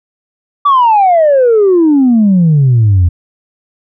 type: exponential sweep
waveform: sine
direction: down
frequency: 1174.7 to 83.3 Hz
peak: -3 dBFS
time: 0.65-3.09 s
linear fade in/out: 10 ms
effects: tanh soft clip ceiling -2 dBFS